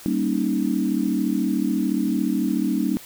sine chord, Eb dominant seventh, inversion first, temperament equal, 196 / 233.1 / 277.2 / 311.1 Hz, G3 / Bb3 / Db4 / Eb4, 0 / 0 / 0 / 0 cents, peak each -25 dBFS, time 0.06-2.97 s, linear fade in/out 0 ms, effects white hiss -43 dBFS RMS until 3.05 s

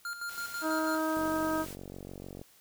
square tone with tremolo, 1400 Hz, F6, 4 cents sharp, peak -35 dBFS, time 0.05-0.98 s, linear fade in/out 2 ms, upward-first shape square, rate 6.1 Hz, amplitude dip 60%
white noise, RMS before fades -46 dBFS, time 0.27-1.77 s, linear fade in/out 50 ms
harmonic tone, 316.1 Hz, D#4, 27 cents sharp, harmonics 1 / 2 / 3 / 4 / 5, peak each -31 / -34 / -37 / -36 / -40 dBFS, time 0.61-1.66 s, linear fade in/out 50 ms
click train, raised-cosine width 2 ms, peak -30 dBFS, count 59, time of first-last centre 1.17-2.415 s, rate 46.6 Hz
effects white hiss -61 dBFS RMS until 2.6 s

